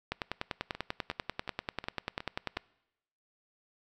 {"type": "two click trains", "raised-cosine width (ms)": 0.3, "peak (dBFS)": [-16, -24], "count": [26, 6], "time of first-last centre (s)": [[0.12, 2.571], [0.75, 2.568]], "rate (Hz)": [10.2, 2.75], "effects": ["noise-tail reverb RT60 0.9 s tail -23 dB re dry"]}